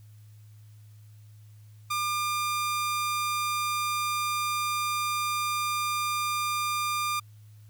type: tone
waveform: sawtooth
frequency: 1200 Hz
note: D6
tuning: 37 cents sharp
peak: -23 dBFS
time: 1.9-7.2 s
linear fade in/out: 10 ms
effects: added 106 Hz sine -48 dBFS peak until 7.69 s + white hiss -66 dBFS RMS until 7.69 s